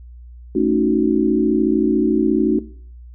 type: chord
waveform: sine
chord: D# half-diminished seventh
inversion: second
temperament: equal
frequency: 220 / 277.2 / 311.1 / 370 Hz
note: A3 / C#4 / D#4 / F#4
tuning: 0 / 0 / 0 / 0 cents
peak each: -21 / -20 / -19 / -18 dBFS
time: 0.55-2.59 s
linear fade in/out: 5 ms
effects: noise-tail reverb RT60 0.5 s tail -17 dB re dry + added 60 Hz sine -36 dBFS peak until 3.14 s